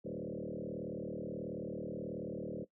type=tone with frequency modulation; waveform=sine; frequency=349.2 Hz; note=F4; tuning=in tune; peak=-38 dBFS; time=0.04-2.65 s; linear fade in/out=20 ms; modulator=38.5 Hz; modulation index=5.4; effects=noise-tail reverb RT60 0.1 s tail -18 dB re dry